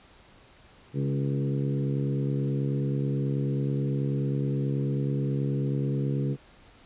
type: harmonic tone with a mistuned harmonic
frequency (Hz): 69.3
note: C#2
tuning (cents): 0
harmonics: 2 / 3 / 4 / 5 / 6 / 7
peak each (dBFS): -26 / -34 / -34 / -38 / -38 / -40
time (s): 0.93-6.37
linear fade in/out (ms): 50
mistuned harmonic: 4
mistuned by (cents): +18
effects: pink hiss -55 dBFS RMS until 6.85 s + resampled to 8000 Hz